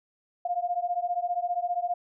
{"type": "beating tone pair", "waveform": "sine", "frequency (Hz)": [698.5, 713.5], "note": ["F5", "F5"], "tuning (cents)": [0, 37], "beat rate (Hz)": 15, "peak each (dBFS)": -29, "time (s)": [0.45, 1.94], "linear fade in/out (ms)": 5, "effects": []}